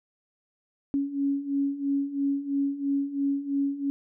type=beating tone pair; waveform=sine; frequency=277.2 / 280.2 Hz; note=C#4 / C#4; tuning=0 / +19 cents; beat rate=3 Hz; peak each=-30 / -26 dBFS; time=0.94-3.9 s; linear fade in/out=0 ms; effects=none